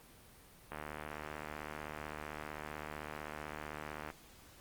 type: click train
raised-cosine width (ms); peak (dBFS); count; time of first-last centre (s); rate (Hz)
0.5; -27; 257; 0.72-4.102; 75.7
effects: pink hiss -59 dBFS RMS until 4.6 s + Opus 32 kbps